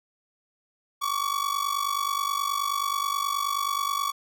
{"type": "ring-modulated tone", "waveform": "45% pulse", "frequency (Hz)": 1133, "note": "C#6", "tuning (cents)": 37, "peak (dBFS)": -22, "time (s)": [1.01, 4.12], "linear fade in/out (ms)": 20, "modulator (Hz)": 24.7, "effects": []}